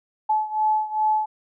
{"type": "beating tone pair", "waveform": "sine", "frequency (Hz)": [860, 862.5], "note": ["A5", "A5"], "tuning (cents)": [-40, -35], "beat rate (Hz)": 2.5, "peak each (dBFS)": [-21, -24], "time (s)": [0.29, 1.26], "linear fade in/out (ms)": 10, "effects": []}